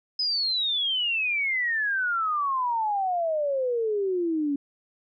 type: exponential sweep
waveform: sine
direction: down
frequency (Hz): 5090 to 277.2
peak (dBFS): -23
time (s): 0.19-4.56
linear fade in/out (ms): 5
effects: none